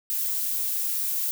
violet noise, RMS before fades -27 dBFS, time 0.1-1.31 s, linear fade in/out 0 ms, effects none

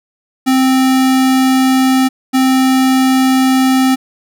square tone pair in turn, 261.6 / 261.6 Hz, C4 / C4, 0 / 0 cents, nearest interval unison, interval 0 cents, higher neither, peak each -9 dBFS, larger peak neither, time 0.46-2.09 / 2.33-3.96 s, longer neither, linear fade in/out 20 ms, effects none

